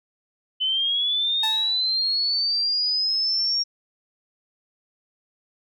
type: linear sweep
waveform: sine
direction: up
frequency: 3018 to 5588 Hz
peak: -20 dBFS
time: 0.6-3.64 s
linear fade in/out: 20 ms
type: tone with exponential decay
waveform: sawtooth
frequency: 880 Hz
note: A5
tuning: in tune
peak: -21 dBFS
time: 1.43-1.89 s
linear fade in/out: 5 ms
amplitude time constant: 100 ms
effects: none